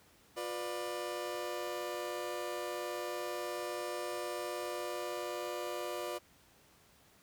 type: chord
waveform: 30% pulse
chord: B diminished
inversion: second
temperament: just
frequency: 355.6 / 493.9 / 592.7 Hz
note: F4 / B4 / D5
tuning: +31 / 0 / +16 cents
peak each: -39 / -40 / -38 dBFS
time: 0.36-6.19 s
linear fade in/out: 20 ms
effects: pink hiss -64 dBFS RMS until 7.22 s + high-pass 60 Hz 12 dB/octave